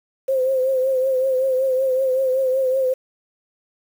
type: tone with vibrato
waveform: sine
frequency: 523 Hz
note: C5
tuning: 1 cent flat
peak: -16 dBFS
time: 0.28-2.94 s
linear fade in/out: 10 ms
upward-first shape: triangle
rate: 5.3 Hz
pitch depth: 58 cents each way
effects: 7-bit

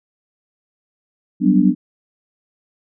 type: chord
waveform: sine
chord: G major seventh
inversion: third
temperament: equal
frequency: 185 / 196 / 246.9 / 293.7 Hz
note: F#3 / G3 / B3 / D4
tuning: 0 / 0 / 0 / 0 cents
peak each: -16 dBFS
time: 1.4-1.75 s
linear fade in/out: 50 ms
effects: none

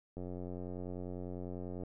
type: click train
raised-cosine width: 2 ms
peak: -30 dBFS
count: 151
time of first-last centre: 0.17-1.835 s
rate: 90.1 Hz
effects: none

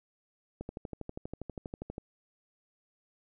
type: click train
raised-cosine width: 2 ms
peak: -25 dBFS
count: 18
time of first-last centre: 0.61-1.981 s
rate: 12.4 Hz
effects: none

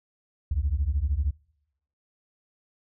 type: beating tone pair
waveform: sine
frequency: 65.3 / 78.3 Hz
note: C2 / D#2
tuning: -3 / +11 cents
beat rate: 13 Hz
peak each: -25 dBFS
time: 0.51-1.31 s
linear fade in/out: 5 ms
effects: noise-tail reverb RT60 0.8 s tail -25 dB re dry + tanh soft clip ceiling -17 dBFS

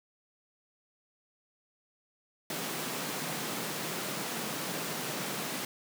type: high-pass noise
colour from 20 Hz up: pink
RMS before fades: -36 dBFS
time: 2.5-5.65 s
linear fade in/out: 2 ms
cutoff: 140 Hz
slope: 48 dB/octave
effects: none

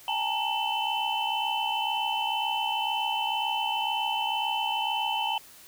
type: tone cluster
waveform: sine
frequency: 795 / 862 / 924 / 2666 / 3037 Hz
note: G5 / A5 / A#5 / E7 / F#7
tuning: +24 / -36 / -16 / +19 / +44 cents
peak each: -34 / -31 / -32 / -35 / -31 dBFS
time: 0.08-5.38 s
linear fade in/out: 2 ms
effects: white hiss -51 dBFS RMS until 5.67 s

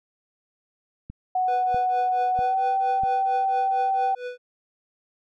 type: click train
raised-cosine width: 5 ms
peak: -24 dBFS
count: 4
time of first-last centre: 1.1-3.035 s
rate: 1.55 Hz
type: tone with pitch glide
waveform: sine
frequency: 740 to 773.7 Hz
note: F#5 to G5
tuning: 0 to -23 cents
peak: -20 dBFS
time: 1.35-4.15 s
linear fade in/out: 5 ms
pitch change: +77 cents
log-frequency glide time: 2.32-2.63 s
type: tone with tremolo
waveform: square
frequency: 493.9 Hz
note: B4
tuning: in tune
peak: -29 dBFS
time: 1.48-4.38 s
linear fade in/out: 2 ms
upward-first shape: triangle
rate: 4.4 Hz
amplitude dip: 100%
effects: low-pass 3000 Hz 12 dB/octave

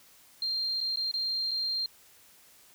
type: tone with dropouts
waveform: sine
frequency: 4186 Hz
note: C8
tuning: in tune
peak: -28 dBFS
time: 0.42-1.86 s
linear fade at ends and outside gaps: 2 ms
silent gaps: 0.805-0.811 / 0.959-0.971 / 1.114-1.139 / 1.51-1.514 s
effects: white hiss -58 dBFS RMS until 2.74 s

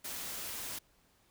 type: noise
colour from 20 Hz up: white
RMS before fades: -41 dBFS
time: 0.04-0.79 s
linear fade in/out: 10 ms
effects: pink hiss -69 dBFS RMS until 1.3 s

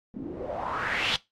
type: noise with low-pass filter sweep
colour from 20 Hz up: white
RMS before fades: -31 dBFS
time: 0.14-1.16 s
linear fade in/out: 0 ms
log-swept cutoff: 230 to 3600 Hz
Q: 4.2
effects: noise-tail reverb RT60 0.2 s tail -20 dB re dry + AAC 64 kbps

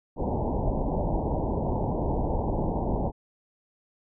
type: low-pass noise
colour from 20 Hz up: pink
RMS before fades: -27 dBFS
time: 0.16-3.12 s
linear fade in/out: 50 ms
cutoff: 950 Hz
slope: 96 dB/octave
effects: none

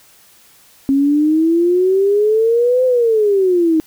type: exponential two-way sweep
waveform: sine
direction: up then down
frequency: 270 to 516 to 311.9 Hz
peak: -10 dBFS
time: 0.89-3.8 s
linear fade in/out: 0 ms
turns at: 2.85 s
effects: white hiss -48 dBFS RMS until 3.86 s

